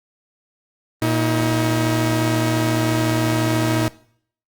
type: tone pair together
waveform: sawtooth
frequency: 117.3 / 317.7 Hz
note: A#2 / D#4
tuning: +11 / +36 cents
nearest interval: octave + perfect fourth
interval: 1725 cents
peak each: -16 dBFS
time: 1.02-3.88 s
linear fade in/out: 0 ms
effects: noise-tail reverb RT60 0.6 s tail -20 dB re dry + Opus 32 kbps